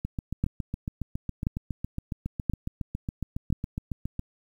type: two click trains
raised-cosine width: 5 ms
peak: -12 / -18 dBFS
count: 4 / 31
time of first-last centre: 0.44-3.526 / 0.05-4.194 s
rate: 0.972 / 7.24 Hz
effects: 9-bit